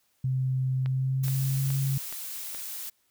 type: tone with pitch glide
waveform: sine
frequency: 130.3 to 136.15 Hz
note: C3 to C#3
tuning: -7 to -31 cents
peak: -24 dBFS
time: 0.24-1.98 s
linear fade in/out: 5 ms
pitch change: +76 cents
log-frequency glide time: 0.84-1.68 s
type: click train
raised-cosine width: 0.3 ms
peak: -25 dBFS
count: 5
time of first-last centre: 0.86-2.548 s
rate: 2.37 Hz
type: noise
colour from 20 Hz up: blue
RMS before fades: -37 dBFS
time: 1.23-2.9 s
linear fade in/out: 10 ms
effects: white hiss -70 dBFS RMS until 3.1 s